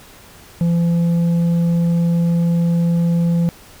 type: tone with tanh clipping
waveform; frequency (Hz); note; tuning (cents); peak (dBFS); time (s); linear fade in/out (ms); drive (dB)
sine; 170; F3; -46; -14; 0.61-3.49; 0; 5
effects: pink hiss -43 dBFS RMS until 3.8 s